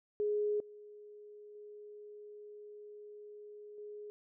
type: tone with level steps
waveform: sine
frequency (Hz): 417.5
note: G#4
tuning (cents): +9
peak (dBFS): -30 / -50 / -48 / -44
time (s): 0.2-4.1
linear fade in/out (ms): 0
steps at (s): 0.6 / 1.55 / 3.78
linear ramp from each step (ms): 2
effects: none